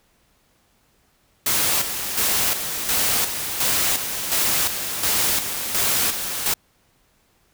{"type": "noise with tremolo", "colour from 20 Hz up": "white", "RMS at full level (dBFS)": -20, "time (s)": [1.46, 6.54], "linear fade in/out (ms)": 5, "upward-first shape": "square", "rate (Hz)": 1.4, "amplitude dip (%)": 55, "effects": ["pink hiss -62 dBFS RMS until 7.53 s"]}